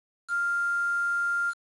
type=tone with quantisation; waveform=sine; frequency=1396.9 Hz; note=F6; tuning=in tune; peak=-24 dBFS; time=0.28-1.54 s; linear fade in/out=50 ms; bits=7; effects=resampled to 24000 Hz